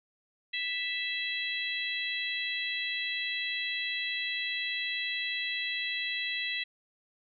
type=harmonic tone; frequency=659.3 Hz; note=E5; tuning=in tune; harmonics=3 / 4 / 5 / 6; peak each=-35 / -36 / -37 / -38 dBFS; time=0.53-6.64 s; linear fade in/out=10 ms; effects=none